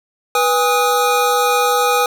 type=tone cluster; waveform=square; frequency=490.7 / 817 / 1259 Hz; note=B4 / G#5 / D#6; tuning=-11 / -29 / +20 cents; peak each=-18 dBFS; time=0.35-2.06 s; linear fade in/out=2 ms; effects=none